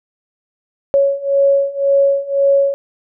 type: beating tone pair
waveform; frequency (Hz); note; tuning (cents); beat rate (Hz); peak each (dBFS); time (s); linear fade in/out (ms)
sine; 554.4 / 556.3; C#5 / C#5; 0 / +6; 1.9; -15 / -13; 0.94-2.74; 0
effects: none